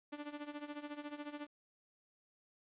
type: tone with tremolo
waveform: sawtooth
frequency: 293.9 Hz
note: D4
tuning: 1 cent sharp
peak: -37 dBFS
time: 0.12-1.47 s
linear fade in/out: 10 ms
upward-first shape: sine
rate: 14 Hz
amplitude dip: 80%
effects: resampled to 8000 Hz + 11-bit